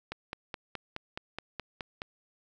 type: click train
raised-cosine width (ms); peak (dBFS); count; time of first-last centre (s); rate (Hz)
0.3; -20; 10; 0.12-2.019; 4.74
effects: none